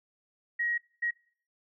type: tone bursts at uneven times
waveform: sine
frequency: 1895 Hz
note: A#6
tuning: 28 cents sharp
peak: -27 dBFS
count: 2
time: 0.59-0.78 / 1.02-1.11 s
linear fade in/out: 10 ms
effects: noise-tail reverb RT60 0.5 s tail -23 dB re dry